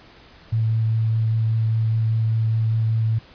sine tone with vibrato, 111.7 Hz, A2, 27 cents sharp, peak -17 dBFS, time 0.52-3.19 s, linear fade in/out 10 ms, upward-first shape triangle, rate 5 Hz, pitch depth 11 cents each way, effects pink hiss -48 dBFS RMS until 3.34 s + resampled to 11025 Hz

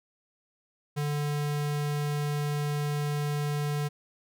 square tone, 146.83 Hz, D3, in tune, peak -28 dBFS, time 0.96-3.89 s, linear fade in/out 20 ms, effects none

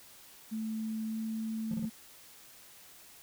sine tone with pitch glide, 220 to 221.4 Hz, A3 to A3, 0 to +11 cents, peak -33 dBFS, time 0.51-1.9 s, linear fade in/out 20 ms, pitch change +11 cents, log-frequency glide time 1.08-1.15 s
triangle tone bursts, 174.7 Hz, F3, 1 cent sharp, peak -32 dBFS, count 3, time 1.71-1.853 s, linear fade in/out 2 ms, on 29 ms, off 28 ms
effects white hiss -55 dBFS RMS until 3.22 s

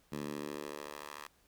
10% pulse tone with high-pass filter sweep, 73.42 Hz, D2, in tune, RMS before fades -43 dBFS, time 0.12-1.27 s, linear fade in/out 5 ms, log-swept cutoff 170 to 1100 Hz, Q 1.2, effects pink hiss -69 dBFS RMS until 1.47 s

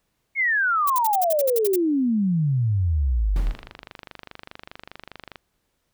sine exponential sweep, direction down, 2224 to 36.71 Hz, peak -18 dBFS, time 0.35-3.54 s, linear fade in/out 50 ms
violet noise bursts, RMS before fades -26 dBFS, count 11, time 0.87-1.76 s, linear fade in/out 5 ms, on 30 ms, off 56 ms
brown noise with exponential decay, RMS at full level -28 dBFS, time 3.36-3.92 s, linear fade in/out 1 ms, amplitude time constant 120 ms
click train, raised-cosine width 0.3 ms, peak -21 dBFS, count 48, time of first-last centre 3.47-5.358 s, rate 24.9 Hz
effects pink hiss -73 dBFS RMS until 5.93 s

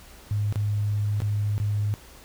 sine tone with dropouts, 103.83 Hz, G#2, in tune, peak -22 dBFS, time 0.31-1.94 s, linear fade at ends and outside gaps 0 ms, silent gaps 0.525-0.558 / 1.203-1.219 / 1.58-1.6 s, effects added 60 Hz sine -52 dBFS peak until 2.24 s + pink hiss -49 dBFS RMS until 2.24 s

